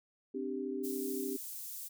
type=chord; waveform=sine; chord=C suspended second; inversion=none; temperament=equal with one note detuned; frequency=261.6 / 295.2 / 392 Hz; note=C4 / D4 / G4; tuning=0 / +9 / 0 cents; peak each=-39 / -41 / -38 dBFS; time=0.34-1.37 s; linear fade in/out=10 ms
type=high-pass noise; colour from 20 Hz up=white; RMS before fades=-44 dBFS; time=0.83-1.89 s; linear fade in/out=20 ms; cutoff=7800 Hz; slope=12 dB/octave
effects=none